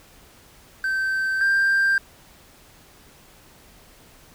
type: tone pair in turn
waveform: triangle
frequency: 1551 / 1584.5 Hz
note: G6 / G6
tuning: -19 / +18 cents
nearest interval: unison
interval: 37 cents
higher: second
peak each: -19 / -14 dBFS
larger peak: second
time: 0.84-1.41 / 1.41-1.98 s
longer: neither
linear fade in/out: 2 ms
effects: tanh soft clip ceiling -10 dBFS + pink hiss -51 dBFS RMS until 4.34 s